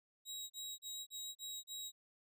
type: tone bursts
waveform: 25% pulse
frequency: 3826 Hz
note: A#7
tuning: 44 cents sharp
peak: -40 dBFS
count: 6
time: 0.25-1.92 s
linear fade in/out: 50 ms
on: 250 ms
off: 34 ms
effects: none